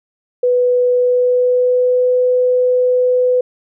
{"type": "tone with pitch glide", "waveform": "sine", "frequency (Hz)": [494.6, 500.6], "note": ["B4", "B4"], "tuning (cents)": [3, 23], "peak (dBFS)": -10, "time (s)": [0.43, 3.41], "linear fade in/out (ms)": 5, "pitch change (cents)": 20, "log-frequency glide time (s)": [0.91, 2.09], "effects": []}